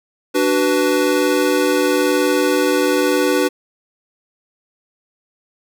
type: chord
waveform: square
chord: B minor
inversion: first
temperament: equal with one note detuned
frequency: 293.7 / 374.7 / 493.9 Hz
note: D4 / F#4 / B4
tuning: 0 / +22 / 0 cents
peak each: -19 dBFS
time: 0.34-3.49 s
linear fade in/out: 20 ms
effects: none